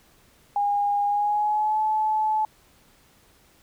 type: tone with pitch glide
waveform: sine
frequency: 815 to 863.5 Hz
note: G#5 to A5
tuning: -33 to -33 cents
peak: -20 dBFS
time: 0.56-2.45 s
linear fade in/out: 2 ms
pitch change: +100 cents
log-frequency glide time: 1.06-1.8 s
effects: pink hiss -58 dBFS RMS until 3.62 s